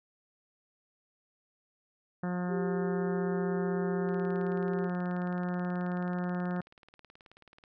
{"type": "harmonic tone", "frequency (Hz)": 178.8, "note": "F3", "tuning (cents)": 41, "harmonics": [1, 2, 3, 4, 5, 6, 7, 8, 9, 10], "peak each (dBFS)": [-31, -41, -43, -43, -48, -50, -48, -48, -50, -51], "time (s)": [2.23, 6.61], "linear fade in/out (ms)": 5}
{"type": "tone", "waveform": "sine", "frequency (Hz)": 393.5, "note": "G4", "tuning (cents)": 7, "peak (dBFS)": -32, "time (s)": [2.48, 4.9], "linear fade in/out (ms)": 50}
{"type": "click train", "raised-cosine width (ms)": 0.3, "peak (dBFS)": -38, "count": 67, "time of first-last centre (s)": [4.09, 7.638], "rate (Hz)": 18.6}
{"effects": []}